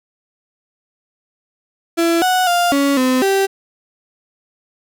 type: tone with pitch steps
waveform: 35% pulse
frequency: 335.4 / 738 / 700 / 280.2 / 256.6 / 389.8 Hz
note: E4 / F#5 / F5 / C#4 / C4 / G4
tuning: +30 / -5 / +4 / +19 / -34 / -10 cents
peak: -11 dBFS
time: 1.97-3.47 s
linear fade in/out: 20 ms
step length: 250 ms
effects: none